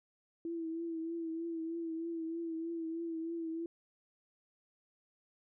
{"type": "tone with vibrato", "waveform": "sine", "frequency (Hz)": 330, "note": "E4", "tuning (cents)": 2, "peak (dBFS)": -36, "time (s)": [0.45, 3.66], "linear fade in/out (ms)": 2, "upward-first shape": "triangle", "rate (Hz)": 3.2, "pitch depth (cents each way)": 45, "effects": []}